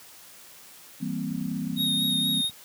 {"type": "chord", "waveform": "sine", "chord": "C dominant seventh", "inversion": "first", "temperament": "equal", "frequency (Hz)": [164.81, 196, 233.1, 261.6], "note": ["E3", "G3", "Bb3", "C4"], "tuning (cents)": [0, 0, 0, 0], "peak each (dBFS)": -33, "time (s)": [1, 2.42], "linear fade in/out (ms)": 20}
{"type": "click train", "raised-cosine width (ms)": 5, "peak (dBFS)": -34, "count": 24, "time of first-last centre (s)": [1.31, 2.496], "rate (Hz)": 19.4}
{"type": "tone with vibrato", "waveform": "square", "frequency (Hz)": 3729, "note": "A#7", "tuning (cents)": 0, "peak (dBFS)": -24, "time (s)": [1.76, 2.51], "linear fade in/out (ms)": 50, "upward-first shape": "sine", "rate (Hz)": 4.2, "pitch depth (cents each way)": 20}
{"effects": ["white hiss -49 dBFS RMS until 2.64 s", "high-pass 100 Hz 12 dB/octave"]}